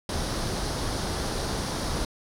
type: noise with comb filter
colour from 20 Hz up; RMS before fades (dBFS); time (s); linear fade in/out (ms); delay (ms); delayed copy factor
pink; -29; 0.09-2.05; 2; 0.2; +0.5
effects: low-pass 9000 Hz 12 dB/octave